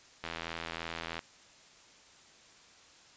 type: click train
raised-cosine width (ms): 0.3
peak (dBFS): -21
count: 80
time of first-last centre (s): 0.24-1.192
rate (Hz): 83
effects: white hiss -58 dBFS RMS until 3.16 s + resampled to 16000 Hz